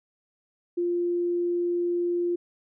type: tone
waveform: sine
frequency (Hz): 348.9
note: F4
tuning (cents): -2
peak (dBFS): -23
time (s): 0.77-2.36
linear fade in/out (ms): 10
effects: none